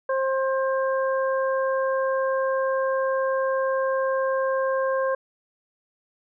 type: harmonic tone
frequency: 531 Hz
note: C5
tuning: 25 cents sharp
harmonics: 1 / 2 / 3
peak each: -22 / -28 / -32 dBFS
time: 0.09-5.15 s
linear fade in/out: 5 ms
effects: none

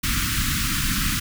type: band-stop noise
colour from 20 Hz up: pink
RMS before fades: -23 dBFS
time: 0.03-1.2 s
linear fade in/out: 10 ms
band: 290 to 1200 Hz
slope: 48 dB/octave
effects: none

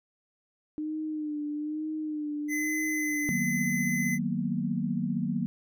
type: tone with vibrato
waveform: sine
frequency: 303.4 Hz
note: D#4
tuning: 44 cents flat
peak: -30 dBFS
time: 0.78-3.29 s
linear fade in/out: 0 ms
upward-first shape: sine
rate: 1.1 Hz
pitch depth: 45 cents each way
type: tone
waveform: square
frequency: 2034 Hz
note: C7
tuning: 50 cents flat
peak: -30 dBFS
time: 2.48-4.19 s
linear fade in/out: 50 ms
type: chord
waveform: sine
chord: B major seventh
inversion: first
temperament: just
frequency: 154.34 / 185.21 / 231.5 / 246.9 Hz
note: D#3 / F#3 / A#3 / B3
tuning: -14 / +2 / -12 / 0 cents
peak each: -34 / -31 / -31 / -35 dBFS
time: 3.29-5.46 s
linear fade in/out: 0 ms
effects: none

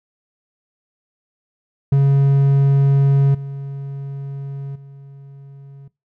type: tone with level steps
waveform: triangle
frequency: 138.59 Hz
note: C#3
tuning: in tune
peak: -8 / -23 / -34 dBFS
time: 1.92-5.88 s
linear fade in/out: 5 ms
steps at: 3.34 / 4.75 s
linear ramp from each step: 10 ms
effects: noise-tail reverb RT60 0.2 s tail -20 dB re dry

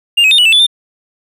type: tone with pitch steps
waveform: triangle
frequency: 2805 / 2549 / 3647 / 2941 / 2656 / 3466 / 3592 Hz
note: F7 / D#7 / A#7 / F#7 / E7 / A7 / A7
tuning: +7 / +41 / -39 / -11 / +12 / -27 / +35 cents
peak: -4 dBFS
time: 0.17-0.667 s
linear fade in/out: 10 ms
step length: 71 ms
effects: none

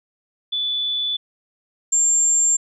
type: tone pair in turn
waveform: sine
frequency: 3472 / 7357 Hz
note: A7 / A#8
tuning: -24 / -24 cents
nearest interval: octave + minor second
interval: 1300 cents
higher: second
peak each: -20 / -14 dBFS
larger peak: second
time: 0.52-1.17 / 1.92-2.57 s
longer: neither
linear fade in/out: 10 ms
effects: none

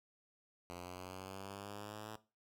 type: exponential sweep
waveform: 5% pulse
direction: up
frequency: 87.31 to 109 Hz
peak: -35 dBFS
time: 0.7-2.16 s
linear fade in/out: 0 ms
effects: noise-tail reverb RT60 0.3 s tail -17 dB re dry

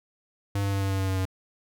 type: tone with pitch steps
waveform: square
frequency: 100 / 99.14 / 98.28 / 97.43 / 96.59 / 95.76 / 94.93 / 94.12 Hz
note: G2 / G2 / G2 / G2 / G2 / G2 / F#2 / F#2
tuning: +35 / +20 / +5 / -10 / -25 / -40 / +45 / +30 cents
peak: -25 dBFS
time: 0.55-1.254 s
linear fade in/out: 5 ms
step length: 88 ms
effects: none

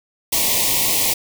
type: band-stop noise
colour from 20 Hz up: white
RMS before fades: -18 dBFS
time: 0.32-1.14 s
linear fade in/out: 10 ms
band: 1100 to 1900 Hz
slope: 96 dB/octave
effects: none

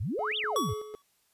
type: exponential two-way sweep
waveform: sine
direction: up then down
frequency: 81.4 to 3729 to 81.4 Hz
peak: -29 dBFS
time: 0-0.74 s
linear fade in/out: 10 ms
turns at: 0.37 s
type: tone with tremolo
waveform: triangle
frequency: 426.2 Hz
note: G#4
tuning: 45 cents sharp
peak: -32 dBFS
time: 0.19-0.95 s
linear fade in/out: 0 ms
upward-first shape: square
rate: 4 Hz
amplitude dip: 60%
type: tone with exponential decay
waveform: square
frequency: 1131 Hz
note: C#6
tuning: 34 cents sharp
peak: -25 dBFS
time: 0.56-1.02 s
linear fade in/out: 1 ms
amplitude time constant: 100 ms
effects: white hiss -70 dBFS RMS until 1.33 s + resampled to 32000 Hz

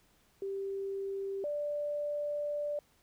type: tone pair in turn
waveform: sine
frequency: 392 / 587.3 Hz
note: G4 / D5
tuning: 0 / 0 cents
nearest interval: perfect fifth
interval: 700 cents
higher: second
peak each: -34 / -32 dBFS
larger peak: second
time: 0.42-1.44 / 1.44-2.79 s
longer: second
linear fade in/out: 2 ms
effects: pink hiss -68 dBFS RMS until 3.02 s

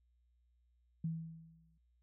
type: tone with exponential decay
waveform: sine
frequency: 162.9 Hz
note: E3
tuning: 20 cents flat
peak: -33 dBFS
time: 1.04-1.78 s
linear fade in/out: 5 ms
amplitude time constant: 160 ms
effects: added 60 Hz sine -70 dBFS peak until 2.02 s

